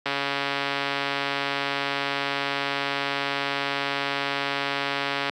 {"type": "click train", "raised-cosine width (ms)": 0.3, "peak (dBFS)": -9, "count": 734, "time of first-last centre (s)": [0.06, 5.296], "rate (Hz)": 140, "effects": ["high-pass 200 Hz 12 dB/octave", "Opus 48 kbps"]}